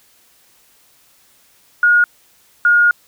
sine tone pair in turn, 1437 / 1429.4 Hz, F6 / F6, +49 / +40 cents, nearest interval unison, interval 9 cents, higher first, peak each -8 dBFS, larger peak neither, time 1.83-2.04 / 2.65-2.91 s, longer second, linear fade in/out 2 ms, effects white hiss -53 dBFS RMS until 3.07 s

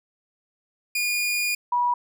sawtooth / sine tone pair in turn, 2435 / 971.4 Hz, D#7 / B5, -38 / -29 cents, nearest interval octave + major third, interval 1591 cents, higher first, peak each -19 dBFS, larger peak neither, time 0.95-1.55 / 1.72-1.94 s, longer first, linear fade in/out 5 ms, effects none

